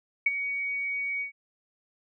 sine tone with ADSR envelope, 2248 Hz, C#7, 24 cents sharp, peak -17 dBFS, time 0.26-1.32 s, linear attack 6 ms, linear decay 27 ms, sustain -11 dB, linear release 110 ms, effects none

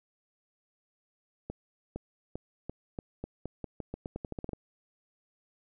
accelerating click train, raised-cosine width 2 ms, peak -23 dBFS, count 18, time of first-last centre 1.5-4.533 s, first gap 460 ms, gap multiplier 0.86, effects none

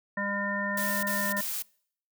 harmonic tone, 201.5 Hz, G3, 48 cents sharp, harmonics 1 / 3 / 5 / 7 / 9, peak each -34 / -36 / -36 / -41 / -31 dBFS, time 0.17-1.41 s, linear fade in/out 5 ms
blue noise bursts, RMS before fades -33 dBFS, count 3, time 0.77-1.624 s, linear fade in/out 5 ms, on 260 ms, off 37 ms
effects noise-tail reverb RT60 0.6 s tail -25 dB re dry

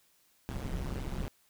brown noise with amplitude modulation, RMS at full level -32 dBFS, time 0.49-1.28 s, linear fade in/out 0 ms, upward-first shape sine, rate 133 Hz, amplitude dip 90%, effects white hiss -68 dBFS RMS until 1.49 s

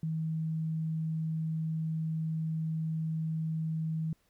sine tone, 159.7 Hz, D#3, 45 cents sharp, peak -30 dBFS, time 0.03-4.13 s, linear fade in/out 2 ms, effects pink hiss -72 dBFS RMS until 4.29 s

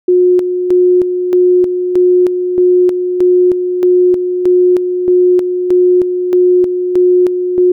sine tone with tremolo, 361 Hz, F#4, 43 cents flat, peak -5 dBFS, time 0.08-7.72 s, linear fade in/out 5 ms, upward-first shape square, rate 1.6 Hz, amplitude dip 55%, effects none

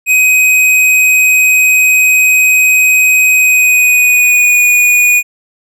square tone with pitch glide, 2516 to 2460 Hz, D#7 to D#7, +19 to -20 cents, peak -6 dBFS, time 0.06-5.23 s, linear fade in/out 50 ms, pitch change -39 cents, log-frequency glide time 3.35-4.62 s, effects none

